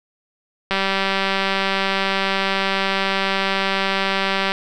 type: click train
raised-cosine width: 0.3 ms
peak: -4 dBFS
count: 740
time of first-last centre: 0.71-4.519 s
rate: 194 Hz
effects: none